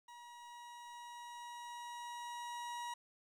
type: tone with level ramp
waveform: 40% pulse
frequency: 957 Hz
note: A#5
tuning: 45 cents sharp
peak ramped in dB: -52 to -40 dBFS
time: 0.08-2.94 s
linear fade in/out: 5 ms
effects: low-pass 10000 Hz 12 dB/octave + 12-bit